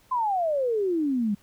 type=exponential sweep; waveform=sine; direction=down; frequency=1046.5 to 196.8 Hz; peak=-22 dBFS; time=0.11-1.35 s; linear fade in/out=10 ms; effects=pink hiss -60 dBFS RMS until 1.42 s